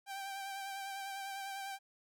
sawtooth tone with vibrato, 784 Hz, G5, in tune, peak -37 dBFS, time 0.06-1.79 s, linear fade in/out 50 ms, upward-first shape triangle, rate 10 Hz, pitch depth 32 cents each way, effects none

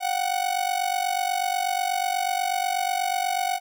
45% pulse ring-modulated tone, 742 Hz, F#5, 5 cents sharp, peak -20 dBFS, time 0-3.6 s, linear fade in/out 50 ms, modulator 24.1 Hz, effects none

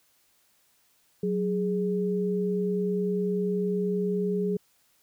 sine tone pair together, 185 / 415.3 Hz, F#3 / G#4, 0 / 0 cents, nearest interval octave + major second, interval 1400 cents, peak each -27 dBFS, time 1.23-4.57 s, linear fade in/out 5 ms, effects white hiss -66 dBFS RMS until 5.02 s

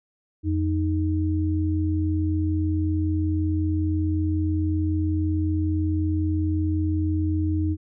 sine tone pair together, 87.3 / 311.1 Hz, F2 / D#4, 0 / 0 cents, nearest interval octave + minor seventh, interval 2200 cents, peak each -22 / -25 dBFS, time 0.43-7.77 s, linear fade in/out 50 ms, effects none

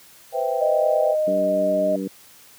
sine chord, C major seventh, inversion third, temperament equal, 493.9 / 523.3 / 659.3 / 784 Hz, B4 / C5 / E5 / G5, 0 / 0 / 0 / 0 cents, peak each -26 dBFS, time 0.32-1.16 s, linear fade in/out 50 ms
sine tone, 617 Hz, D#5, 15 cents flat, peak -18 dBFS, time 0.61-1.96 s, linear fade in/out 5 ms
harmonic tone, 96.2 Hz, G2, 32 cents flat, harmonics 2 / 3 / 4 / 5, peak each -28 / -28 / -34 / -33 dBFS, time 1.27-2.08 s, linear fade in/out 5 ms
effects white hiss -49 dBFS RMS until 2.58 s + high-pass 60 Hz 12 dB/octave

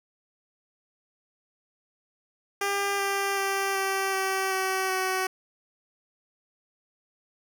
10% pulse tone with pitch steps, 400 / 395.9 / 391.8 / 387.7 / 383.7 / 379.7 / 375.8 Hz, G4 / G4 / G4 / G4 / G4 / F#4 / F#4, +35 / +17 / -1 / -19 / -37 / +45 / +27 cents, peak -17 dBFS, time 2.61-5.27 s, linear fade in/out 5 ms, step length 380 ms, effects none

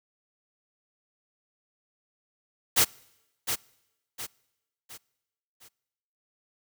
white noise with echo, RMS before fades -20 dBFS, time 2.76-2.85 s, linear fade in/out 20 ms, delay 710 ms, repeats 4, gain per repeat -8 dB, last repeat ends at 5.69 s, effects noise-tail reverb RT60 1.0 s tail -25 dB re dry

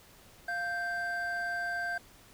triangle tone pair together, 698.5 / 1568.1 Hz, F5 / G6, 0 / 0 cents, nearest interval octave + major second, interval 1400 cents, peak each -35 / -31 dBFS, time 0.48-1.98 s, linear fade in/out 5 ms, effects pink hiss -57 dBFS RMS until 2.33 s

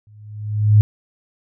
sine tone with exponential growth, 105.6 Hz, G#2, 29 cents sharp, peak -5 dBFS, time 0.07-0.81 s, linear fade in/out 0 ms, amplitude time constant 160 ms, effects none

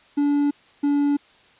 triangle tone pair in turn, 288.1 / 287 Hz, D4 / D4, -33 / -40 cents, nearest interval unison, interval 7 cents, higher first, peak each -15 dBFS, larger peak neither, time 0.17-0.51 / 0.83-1.17 s, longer neither, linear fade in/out 10 ms, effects white hiss -54 dBFS RMS until 1.59 s + resampled to 8000 Hz

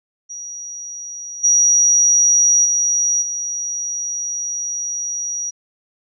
sine tone with level steps, 5770 Hz, F#8, 44 cents flat, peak -28 / -10 / -14 / -21 dBFS, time 0.29-5.51 s, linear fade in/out 20 ms, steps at 1.43 / 2.64 / 3.21 s, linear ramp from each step 20 ms, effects none

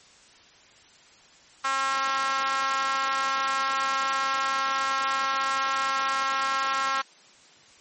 sawtooth tone with high-pass filter, 269.5 Hz, C#4, 49 cents flat, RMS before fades -26 dBFS, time 1.64-7.02 s, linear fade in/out 10 ms, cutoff 1200 Hz, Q 3.7, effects white hiss -54 dBFS RMS until 7.8 s + MP3 32 kbps

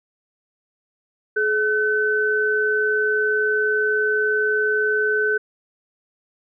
sine tone pair together, 425.9 / 1517 Hz, G#4 / F#6, +44 / +43 cents, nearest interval octave + minor seventh, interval 2199 cents, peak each -21 / -19 dBFS, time 1.36-5.38 s, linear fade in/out 10 ms, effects none

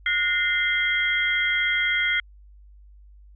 sine tone cluster, 1446 / 1839 / 2082 / 3242 Hz, F#6 / A#6 / C7 / G#7, -40 / -24 / -9 / -42 cents, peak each -26 / -31 / -22 / -29 dBFS, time 0.06-2.2 s, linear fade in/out 2 ms, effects added 50 Hz sine -46 dBFS peak until 3.35 s

